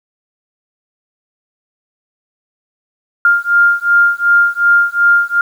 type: beating tone pair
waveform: sine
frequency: 1401 / 1403.7 Hz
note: F6 / F6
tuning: +5 / +8 cents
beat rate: 2.7 Hz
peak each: -11 dBFS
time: 3.25-5.41 s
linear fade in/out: 2 ms
effects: 7-bit